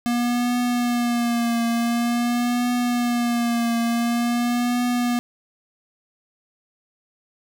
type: tone with vibrato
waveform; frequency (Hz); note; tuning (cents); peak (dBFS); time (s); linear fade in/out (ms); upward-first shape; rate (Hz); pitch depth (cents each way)
square; 238.6; A#3; +41; -20; 0.06-5.19; 0; triangle; 0.47; 46
effects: none

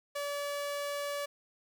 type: tone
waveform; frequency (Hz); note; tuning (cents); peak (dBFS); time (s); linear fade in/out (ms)
sawtooth; 574; D5; -40; -30; 0.15-1.26; 10
effects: none

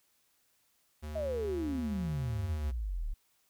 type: tone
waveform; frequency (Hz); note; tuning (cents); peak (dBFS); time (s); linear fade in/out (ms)
square; 75.8; D#2; -45; -39; 1.02-2.72; 20
type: exponential sweep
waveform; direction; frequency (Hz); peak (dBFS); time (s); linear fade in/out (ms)
sine; down; 653 to 33.44; -32; 1.15-3.14; 10
effects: white hiss -72 dBFS RMS until 3.49 s

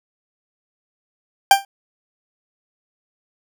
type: tone with exponential decay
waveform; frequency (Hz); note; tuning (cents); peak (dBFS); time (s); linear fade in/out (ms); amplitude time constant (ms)
40% pulse; 790; G5; +13; -3; 1.51-1.65; 2; 29
effects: none

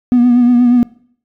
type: tone with vibrato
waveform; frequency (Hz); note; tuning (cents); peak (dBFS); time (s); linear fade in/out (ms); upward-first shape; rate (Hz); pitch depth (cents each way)
triangle; 243.7; B3; -23; -3; 0.12-0.83; 0; triangle; 8.4; 44
effects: noise-tail reverb RT60 0.6 s tail -24 dB re dry + tanh soft clip ceiling -2 dBFS

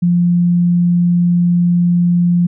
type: tone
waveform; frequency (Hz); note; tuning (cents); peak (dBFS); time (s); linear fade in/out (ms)
sine; 174.61; F3; 0; -9; 0.02-2.47; 10
effects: none

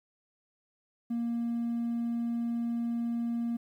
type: tone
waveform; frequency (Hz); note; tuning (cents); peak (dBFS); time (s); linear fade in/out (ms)
triangle; 234.5; A#3; +11; -26; 1.1-3.57; 10
effects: tanh soft clip ceiling -24 dBFS + 11-bit

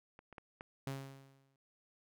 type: clicks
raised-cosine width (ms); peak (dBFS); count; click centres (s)
0.5; -39 / -38 / -33 / -31; 4; 0.191 / 0.327 / 0.382 / 0.609
type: tone with exponential decay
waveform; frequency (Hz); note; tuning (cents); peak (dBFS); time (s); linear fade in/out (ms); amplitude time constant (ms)
sawtooth; 136; C#3; -33; -33; 0.87-1.56; 2; 150
effects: none

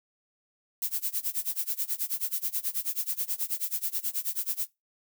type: noise with tremolo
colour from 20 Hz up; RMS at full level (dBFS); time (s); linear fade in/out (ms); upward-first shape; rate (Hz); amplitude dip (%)
violet; -28; 0.82-4.67; 2; sine; 9.3; 95
effects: noise-tail reverb RT60 0.2 s tail -21 dB re dry

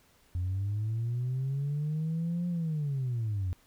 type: linear two-way sweep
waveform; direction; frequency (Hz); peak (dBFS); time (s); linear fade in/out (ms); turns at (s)
sine; up then down; 87.31 to 176.9 to 87.31; -27; 0.35-3.53; 0; 2.48
effects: tanh soft clip ceiling -26 dBFS + pink hiss -64 dBFS RMS until 3.66 s

